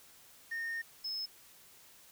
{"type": "tone pair in turn", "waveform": "triangle", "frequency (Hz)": [1835, 5190], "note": ["A#6", "E8"], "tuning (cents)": [-28, -28], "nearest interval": "octave + tritone", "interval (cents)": 1800, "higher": "second", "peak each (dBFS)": [-33, -34], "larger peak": "first", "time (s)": [[0.51, 0.82], [1.04, 1.26]], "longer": "first", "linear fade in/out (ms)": 10, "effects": ["tanh soft clip ceiling -29 dBFS", "white hiss -59 dBFS RMS until 2.11 s"]}